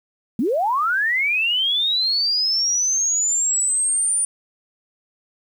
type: linear sweep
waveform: sine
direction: up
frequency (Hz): 196 to 9397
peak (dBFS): -17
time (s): 0.39-4.25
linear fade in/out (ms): 2
effects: 8-bit